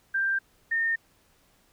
sine tone pair in turn, 1580 / 1824.9 Hz, G6 / A#6, +13 / -37 cents, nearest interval major second, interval 250 cents, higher second, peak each -23 dBFS, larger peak neither, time 0.14-0.39 / 0.71-0.96 s, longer neither, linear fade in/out 10 ms, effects pink hiss -64 dBFS RMS until 1.72 s

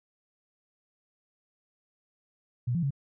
sine tone with pitch steps, 121.9 / 171.5 / 138.6 Hz, B2 / F3 / C#3, -22 / -31 / 0 cents, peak -25 dBFS, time 2.67-2.907 s, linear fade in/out 10 ms, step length 79 ms, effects none

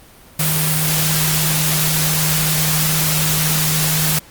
sine tone in noise, 155.56 Hz, D#3, in tune, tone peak -19 dBFS, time 0.39-4.19 s, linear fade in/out 5 ms, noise white, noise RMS -18 dBFS, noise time 0.39-4.19 s, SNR -4 dB, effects pink hiss -44 dBFS RMS until 4.3 s + Opus 32 kbps

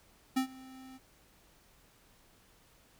square tone with ADSR envelope, 261.6 Hz, C4, in tune, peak -26 dBFS, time 0.36-0.99 s, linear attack 12 ms, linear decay 95 ms, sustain -23 dB, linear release 29 ms, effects pink hiss -64 dBFS RMS until 2.99 s

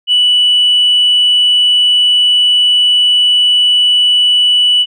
sine tone, 2960 Hz, F#7, in tune, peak -5 dBFS, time 0.07-4.86 s, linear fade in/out 50 ms, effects tanh soft clip ceiling -3 dBFS

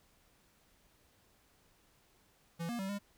square tone with pitch steps, 167.8 / 237.4 / 192.8 / 202 Hz, E3 / A#3 / G3 / G#3, +31 / +32 / -28 / -48 cents, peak -37 dBFS, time 2.59-2.99 s, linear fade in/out 20 ms, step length 100 ms, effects pink hiss -69 dBFS RMS until 3.17 s

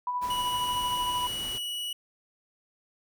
sine tone with tremolo, 987.8 Hz, B5, in tune, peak -26 dBFS, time 0.07-1.27 s, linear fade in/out 2 ms, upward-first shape sine, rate 13 Hz, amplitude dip 40%
pink noise, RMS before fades -42 dBFS, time 0.21-1.59 s, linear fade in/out 20 ms
45% pulse tone, 2933 Hz, F#7, 16 cents flat, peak -31 dBFS, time 0.3-1.93 s, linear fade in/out 5 ms
effects none

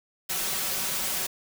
white noise with comb filter, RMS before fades -29 dBFS, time 0.29-1.27 s, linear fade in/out 10 ms, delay 5.3 ms, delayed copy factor +0.6, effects none

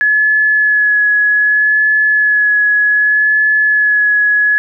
sine tone with vibrato, 1700 Hz, G#6, 40 cents sharp, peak -8 dBFS, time 0.01-4.58 s, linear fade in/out 0 ms, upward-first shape sine, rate 0.65 Hz, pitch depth 17 cents each way, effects none

